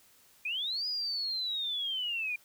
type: linear two-way sweep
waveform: sine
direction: up then down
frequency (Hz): 2390 to 4978 to 2390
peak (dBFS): -31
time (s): 0.45-2.36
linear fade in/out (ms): 5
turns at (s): 0.87
effects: white hiss -62 dBFS RMS until 2.44 s